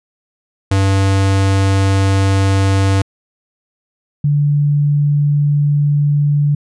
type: tone pair in turn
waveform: square / sine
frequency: 97.2 / 145.64 Hz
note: G2 / D3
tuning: -14 / -14 cents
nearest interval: perfect fifth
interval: 700 cents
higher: second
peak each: -11 / -10 dBFS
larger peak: second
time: 0.71-3.02 / 4.24-6.55 s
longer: neither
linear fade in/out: 5 ms
effects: resampled to 22050 Hz